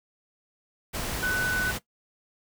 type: tone in noise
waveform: sine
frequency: 1495 Hz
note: F#6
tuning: 17 cents sharp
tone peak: -24 dBFS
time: 1.22-1.72 s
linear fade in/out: 20 ms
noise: pink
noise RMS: -32 dBFS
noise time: 0.93-1.79 s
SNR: +5 dB
effects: noise-tail reverb RT60 0.1 s tail -17 dB re dry